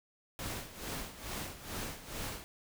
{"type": "noise with tremolo", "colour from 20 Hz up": "pink", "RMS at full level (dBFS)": -39, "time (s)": [0.39, 2.44], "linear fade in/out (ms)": 0, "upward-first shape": "sine", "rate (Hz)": 2.3, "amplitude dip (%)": 75, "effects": []}